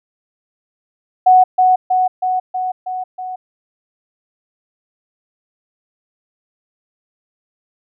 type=tone with echo; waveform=sine; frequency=740 Hz; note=F#5; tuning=in tune; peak=-5 dBFS; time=1.26-1.44 s; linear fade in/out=10 ms; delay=320 ms; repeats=6; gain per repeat=-3 dB; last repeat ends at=3.36 s; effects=none